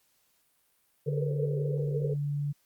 sine tone, 144.4 Hz, D3, 29 cents flat, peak -28 dBFS, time 1.06-2.53 s, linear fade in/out 20 ms
pink band-pass noise, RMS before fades -35 dBFS, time 1.06-2.14 s, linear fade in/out 10 ms, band 420 to 500 Hz, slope 96 dB/octave
effects white hiss -70 dBFS RMS until 2.65 s + Opus 48 kbps

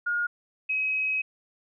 sine tone pair in turn, 1428 / 2544 Hz, F6 / D#7, +38 / +38 cents, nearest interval minor seventh, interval 1000 cents, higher second, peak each -24 dBFS, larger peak neither, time 0.06-0.27 / 0.69-1.22 s, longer second, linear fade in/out 10 ms, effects none

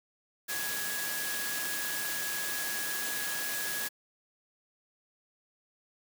sine tone in noise, 1669 Hz, G#6, 8 cents sharp, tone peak -37 dBFS, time 0.48-3.89 s, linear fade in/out 20 ms, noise white, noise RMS -35 dBFS, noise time 0.48-3.89 s, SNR -5 dB, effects high-pass 150 Hz 12 dB/octave

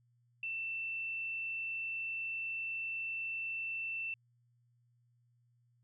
sine tone, 2676 Hz, E7, 25 cents sharp, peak -36 dBFS, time 0.43-4.14 s, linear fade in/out 2 ms, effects added 120 Hz sine -69 dBFS peak until 5.83 s

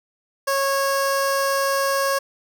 15% pulse tone with notch filter, 549 Hz, C#5, 17 cents flat, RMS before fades -21 dBFS, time 0.47-2.19 s, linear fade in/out 10 ms, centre 2300 Hz, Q 1.8, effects none

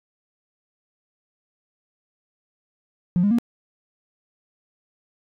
triangle tone with pitch steps, 176.8 / 204.3 / 236 Hz, F3 / G#3 / A#3, +22 / -28 / +22 cents, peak -12 dBFS, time 3.16-3.385 s, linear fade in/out 0 ms, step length 75 ms, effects tanh soft clip ceiling -13 dBFS

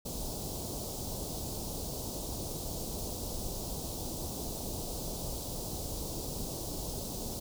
pink band-stop noise, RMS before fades -38 dBFS, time 0.05-7.4 s, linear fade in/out 10 ms, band 800 to 4200 Hz, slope 24 dB/octave, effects none

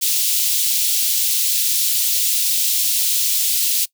white high-pass noise, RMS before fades -18 dBFS, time 0.01-3.86 s, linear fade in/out 20 ms, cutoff 3000 Hz, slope 24 dB/octave, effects noise-tail reverb RT60 0.1 s tail -21 dB re dry

